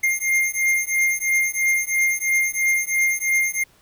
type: beating tone pair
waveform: square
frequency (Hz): 2114 / 2117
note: C7 / C7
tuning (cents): +17 / +20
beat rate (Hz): 3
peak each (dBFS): -22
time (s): 0.03-3.64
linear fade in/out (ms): 10
effects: pink hiss -56 dBFS RMS until 3.81 s